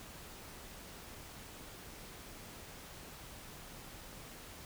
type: silence
effects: pink hiss -51 dBFS RMS until 4.65 s